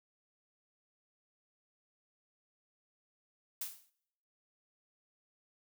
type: noise with exponential decay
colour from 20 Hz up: blue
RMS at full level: -36 dBFS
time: 3.61-3.9 s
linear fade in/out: 5 ms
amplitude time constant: 62 ms
effects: noise-tail reverb RT60 0.8 s tail -24 dB re dry